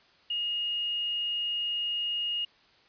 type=tone with quantisation; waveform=sine; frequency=2860 Hz; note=F7; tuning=41 cents sharp; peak=-28 dBFS; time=0.3-2.45 s; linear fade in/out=5 ms; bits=9; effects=white hiss -61 dBFS RMS until 2.88 s + resampled to 11025 Hz